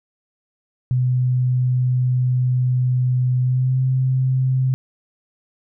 sine tone with pitch glide, 126.2 to 130.12 Hz, B2 to C3, +38 to -9 cents, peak -15 dBFS, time 0.91-4.74 s, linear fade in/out 0 ms, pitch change +53 cents, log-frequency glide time 3.41-3.8 s, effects none

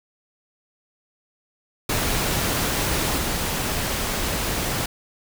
pink noise with level steps, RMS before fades -23 / -25 dBFS, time 1.89-4.86 s, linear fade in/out 5 ms, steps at 3.18 s, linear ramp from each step 2 ms, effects none

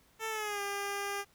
10% pulse tone with pitch glide, 443.4 to 401.9 Hz, A4 to G4, +13 to +43 cents, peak -26 dBFS, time 0.19-1.25 s, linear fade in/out 50 ms, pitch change -170 cents, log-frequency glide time 0.29-0.61 s, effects pink hiss -66 dBFS RMS until 1.34 s

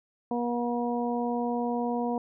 harmonic tone, 239.9 Hz, A#3, 50 cents sharp, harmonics 1 / 2 / 3 / 4, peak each -29 / -32 / -33 / -36 dBFS, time 0.31-2.18 s, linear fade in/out 2 ms, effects none

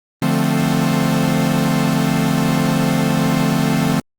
45% pulse chord, D minor seventh, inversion none, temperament equal with one note detuned, 148.28 / 174.61 / 220 / 261.6 Hz, D3 / F3 / A3 / C4, +17 / 0 / 0 / 0 cents, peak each -20 dBFS, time 0.22-4 s, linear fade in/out 2 ms, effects Opus 32 kbps

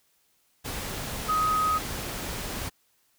sine tone in noise, 1258 Hz, D#6, 19 cents sharp, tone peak -22 dBFS, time 1.28-1.79 s, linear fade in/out 20 ms, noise pink, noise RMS -34 dBFS, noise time 0.64-2.7 s, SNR +9 dB, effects white hiss -68 dBFS RMS until 3.18 s

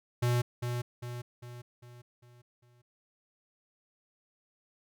square tone with echo, 121.5 Hz, B2, 28 cents flat, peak -26 dBFS, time 0.22-0.42 s, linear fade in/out 10 ms, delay 400 ms, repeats 6, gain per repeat -6 dB, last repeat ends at 2.82 s, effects none

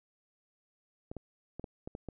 clicks, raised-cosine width 2 ms, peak -27 dBFS, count 7, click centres 1.115 / 1.167 / 1.596 / 1.642 / 1.875 / 1.951 / 2.087 s, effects none

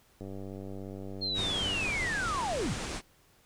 click train, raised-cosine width 2 ms, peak -29 dBFS, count 164, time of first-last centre 0.21-1.887 s, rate 97.2 Hz
sine linear sweep, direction down, 4268 to 46.25 Hz, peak -30 dBFS, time 1.21-2.75 s, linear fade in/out 20 ms
pink low-pass noise, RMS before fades -37 dBFS, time 1.34-3.02 s, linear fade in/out 50 ms, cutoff 9300 Hz, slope 48 dB/octave
effects pink hiss -64 dBFS RMS until 3.45 s

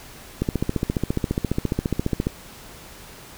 click train, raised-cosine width 3 ms, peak -8 dBFS, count 28, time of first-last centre 0.42-2.269 s, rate 14.6 Hz, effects pink hiss -43 dBFS RMS until 3.37 s

